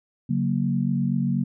sine chord, F# major, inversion second, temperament equal with one note detuned, 140.44 / 185 / 233.1 Hz, C#3 / F#3 / A#3, +23 / 0 / 0 cents, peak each -25 dBFS, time 0.29-1.44 s, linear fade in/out 10 ms, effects none

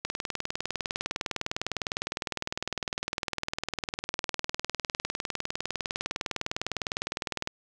click train, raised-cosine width 0.2 ms, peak -12 dBFS, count 148, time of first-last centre 0.05-7.474 s, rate 19.8 Hz, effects none

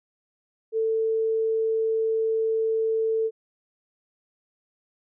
sine tone, 445 Hz, A4, 20 cents sharp, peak -21 dBFS, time 0.72-3.31 s, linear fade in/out 50 ms, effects none

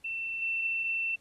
sine tone with level steps, 2687 Hz, E7, 33 cents sharp, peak -32 / -28 dBFS, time 0.04-1.16 s, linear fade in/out 10 ms, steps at 0.42 s, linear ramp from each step 2 ms, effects pink hiss -66 dBFS RMS until 1.2 s + AAC 32 kbps

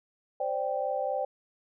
sine chord, C suspended second, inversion none, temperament equal, 523.3 / 587.3 / 784 Hz, C5 / D5 / G5, 0 / 0 / 0 cents, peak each -32 dBFS, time 0.4-1.25 s, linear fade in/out 5 ms, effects none

